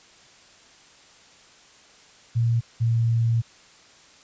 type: tone pair in turn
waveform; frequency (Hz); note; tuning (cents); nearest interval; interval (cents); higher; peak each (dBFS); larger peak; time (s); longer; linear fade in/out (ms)
sine; 116.54 / 115.47; A#2 / A#2; 0 / -16; unison; 16; first; -18; neither; 2.35-2.61 / 2.8-3.42; second; 20
effects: white hiss -52 dBFS RMS until 4.23 s + resampled to 16000 Hz